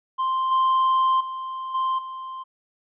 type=tone with level steps; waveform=triangle; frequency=1046.5 Hz; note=C6; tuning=in tune; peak=-19 / -15 / -27 / -19 / -30 dBFS; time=0.18-2.44 s; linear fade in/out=20 ms; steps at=0.51 / 1.2 / 1.74 / 1.98 s; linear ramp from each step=10 ms; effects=resampled to 8000 Hz